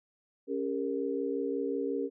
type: chord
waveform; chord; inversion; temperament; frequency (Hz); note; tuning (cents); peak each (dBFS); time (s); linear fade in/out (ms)
sine; G diminished; second; equal with one note detuned; 277.2 / 400.7 / 466.2; Db4 / G4 / Bb4; 0 / +38 / 0; -34; 0.47-2.1; 50
effects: none